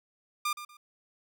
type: tone with echo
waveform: sawtooth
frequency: 1200 Hz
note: D6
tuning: 37 cents sharp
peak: -24 dBFS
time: 0.45-0.53 s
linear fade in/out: 5 ms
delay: 120 ms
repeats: 2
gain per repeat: -12 dB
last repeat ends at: 0.77 s
effects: none